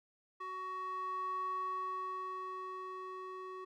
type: tone with band-pass filter sweep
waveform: square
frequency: 373.5 Hz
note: F#4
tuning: 16 cents sharp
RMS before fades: -41 dBFS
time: 0.4-3.65 s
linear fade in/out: 10 ms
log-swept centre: 1300 to 830 Hz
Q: 5.9
effects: none